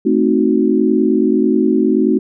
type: chord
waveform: sine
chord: A diminished seventh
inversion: none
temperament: equal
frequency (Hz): 220 / 261.6 / 311.1 / 370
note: A3 / C4 / Eb4 / Gb4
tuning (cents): 0 / 0 / 0 / 0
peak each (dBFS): -16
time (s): 0.05-2.19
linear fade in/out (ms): 10
effects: none